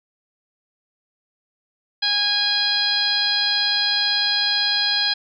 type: harmonic tone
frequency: 822 Hz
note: G#5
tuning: 18 cents flat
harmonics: 1 / 2 / 3 / 4 / 5 / 6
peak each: -32 / -26 / -32 / -24 / -21 / -24 dBFS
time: 2.02-5.14 s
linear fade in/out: 10 ms
effects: none